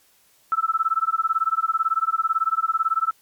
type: tone with tremolo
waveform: sine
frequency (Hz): 1318.5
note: E6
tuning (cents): 0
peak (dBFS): -15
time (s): 0.52-3.11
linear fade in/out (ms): 0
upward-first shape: sine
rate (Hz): 18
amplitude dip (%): 100
effects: white hiss -59 dBFS RMS until 3.21 s + MP3 96 kbps